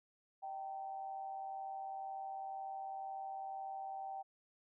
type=tone with amplitude modulation; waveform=sine; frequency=776 Hz; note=G5; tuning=18 cents flat; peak=-39 dBFS; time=0.42-4.23 s; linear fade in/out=20 ms; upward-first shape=sine; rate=142 Hz; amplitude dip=55%; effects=none